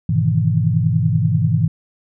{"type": "chord", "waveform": "sine", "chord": "E major seventh", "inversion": "first", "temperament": "just", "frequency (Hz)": [103.01, 123.61, 154.51, 164.81], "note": ["G#2", "B2", "D#3", "E3"], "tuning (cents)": [-14, 2, -12, 0], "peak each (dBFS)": -19, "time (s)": [0.09, 1.68], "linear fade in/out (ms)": 5, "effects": []}